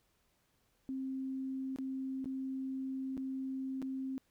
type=tone with dropouts; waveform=sine; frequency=264.8 Hz; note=C4; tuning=21 cents sharp; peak=-36 dBFS; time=0.89-4.18 s; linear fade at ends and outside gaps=0 ms; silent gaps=1.761-1.786 / 2.244-2.257 / 3.169-3.177 / 3.818-3.825 s; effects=pink hiss -75 dBFS RMS until 4.3 s